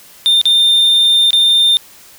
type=tone with dropouts; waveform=triangle; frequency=3611 Hz; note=A7; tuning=44 cents sharp; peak=-6 dBFS; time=0.26-1.77 s; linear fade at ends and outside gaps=0 ms; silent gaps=0.414-0.455 / 1.306-1.331 s; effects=white hiss -41 dBFS RMS until 2.18 s